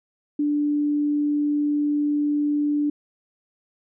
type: tone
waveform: sine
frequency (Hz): 293.7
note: D4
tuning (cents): 0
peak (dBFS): -19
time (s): 0.39-2.9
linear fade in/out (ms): 5
effects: none